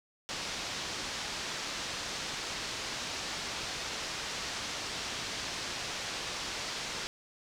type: low-pass noise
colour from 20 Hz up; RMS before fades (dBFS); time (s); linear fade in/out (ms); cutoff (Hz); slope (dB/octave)
white; -38; 0.29-7.07; 0; 6000; 24
effects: none